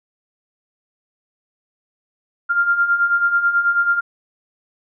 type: beating tone pair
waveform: sine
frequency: 1390 / 1399.2 Hz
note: F6 / F6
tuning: -9 / +3 cents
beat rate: 9.2 Hz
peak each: -21 / -15 dBFS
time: 2.49-4.01 s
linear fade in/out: 20 ms
effects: none